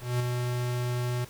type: tone with ADSR envelope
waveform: square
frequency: 122.9 Hz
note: B2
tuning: 8 cents flat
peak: -24 dBFS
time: 0-1.25 s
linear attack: 200 ms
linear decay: 5 ms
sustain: -4 dB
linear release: 8 ms
effects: pink hiss -49 dBFS RMS until 1.29 s